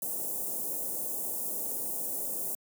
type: band-stop noise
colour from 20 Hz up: white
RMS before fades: -34 dBFS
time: 0.02-2.55 s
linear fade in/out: 2 ms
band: 690 to 8400 Hz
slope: 24 dB/octave
effects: high-pass 200 Hz 12 dB/octave